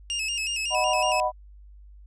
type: tone with vibrato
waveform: sawtooth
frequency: 2699 Hz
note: E7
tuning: 40 cents sharp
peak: -23 dBFS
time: 0.1-1.2 s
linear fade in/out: 0 ms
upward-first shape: square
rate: 5.4 Hz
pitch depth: 72 cents each way
type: chord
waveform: sine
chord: B major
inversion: first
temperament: just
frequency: 617.4 / 740.8 / 987.8 Hz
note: D#5 / F#5 / B5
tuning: -14 / +2 / 0 cents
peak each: -26 dBFS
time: 0.7-1.32 s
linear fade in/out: 50 ms
effects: added 50 Hz sine -45 dBFS peak until 2.06 s + resampled to 22050 Hz